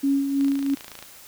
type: tone with tremolo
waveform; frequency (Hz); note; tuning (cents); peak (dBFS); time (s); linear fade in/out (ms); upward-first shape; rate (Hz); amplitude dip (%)
sine; 277; C#4; -1; -17; 0.03-0.75; 10; sine; 3; 50
type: click train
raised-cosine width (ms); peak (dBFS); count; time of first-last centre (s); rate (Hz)
0.2; -21; 18; 0.41-1.026; 27.6
effects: white hiss -46 dBFS RMS until 1.27 s